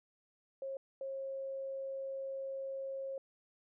sine tone bursts at uneven times, 540 Hz, C#5, 45 cents flat, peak -38 dBFS, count 2, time 0.62-0.77 / 1.01-3.18 s, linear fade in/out 2 ms, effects none

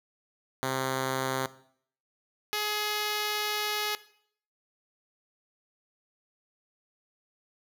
5% pulse tone pair in turn, 131.8 / 420.7 Hz, C3 / G#4, +13 / +22 cents, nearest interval octave + minor sixth, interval 2009 cents, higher second, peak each -17 dBFS, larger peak neither, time 0.63-1.46 / 2.53-3.95 s, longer second, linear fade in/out 0 ms, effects noise-tail reverb RT60 0.6 s tail -17 dB re dry

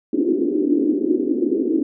white band-pass noise, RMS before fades -19 dBFS, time 0.13-1.83 s, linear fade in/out 5 ms, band 270 to 360 Hz, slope 48 dB/octave, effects none

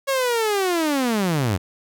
sawtooth linear sweep, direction down, 554.4 to 84 Hz, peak -15 dBFS, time 0.07-1.58 s, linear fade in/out 20 ms, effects none

